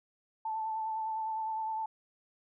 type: tone with vibrato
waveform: sine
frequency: 880 Hz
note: A5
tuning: in tune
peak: -32 dBFS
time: 0.45-1.86 s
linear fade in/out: 5 ms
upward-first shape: triangle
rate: 9.8 Hz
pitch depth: 27 cents each way
effects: none